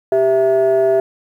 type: tone pair together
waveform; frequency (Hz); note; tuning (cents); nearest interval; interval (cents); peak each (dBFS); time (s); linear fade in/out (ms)
sine; 392 / 659.3; G4 / E5; 0 / 0; major sixth; 900; -12; 0.12-1; 2
effects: tanh soft clip ceiling -7 dBFS + 8-bit